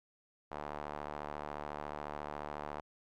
sawtooth tone with band-pass filter, 74.1 Hz, D2, 16 cents sharp, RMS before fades -43 dBFS, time 0.51-2.81 s, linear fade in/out 10 ms, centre 870 Hz, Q 1.6, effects none

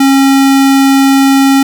square tone, 272.1 Hz, C#4, 32 cents flat, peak -5 dBFS, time 0-1.63 s, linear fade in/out 5 ms, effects none

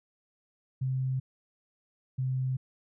sine tone pair in turn, 130.81 / 129.98 Hz, C3 / C3, 0 / -11 cents, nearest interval unison, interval 11 cents, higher first, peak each -27 / -27 dBFS, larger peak neither, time 0.81-1.2 / 2.18-2.57 s, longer neither, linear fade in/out 10 ms, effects none

